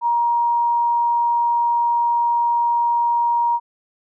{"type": "tone", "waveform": "sine", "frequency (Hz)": 945, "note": "A#5", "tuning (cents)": 23, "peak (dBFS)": -15, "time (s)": [0.01, 3.6], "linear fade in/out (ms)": 50, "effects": []}